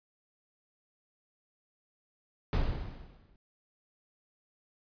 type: noise with exponential decay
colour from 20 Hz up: brown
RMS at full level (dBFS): -25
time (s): 2.53-3.36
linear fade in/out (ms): 1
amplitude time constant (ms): 180
effects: resampled to 11025 Hz